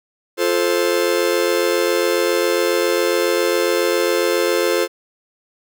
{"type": "chord", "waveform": "45% pulse", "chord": "F major", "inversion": "none", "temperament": "just", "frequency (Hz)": [349.2, 436.5, 523.8], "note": ["F4", "A4", "C5"], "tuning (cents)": [0, -14, 2], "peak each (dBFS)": -20, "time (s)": [0.37, 4.88], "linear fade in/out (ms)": 50, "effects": []}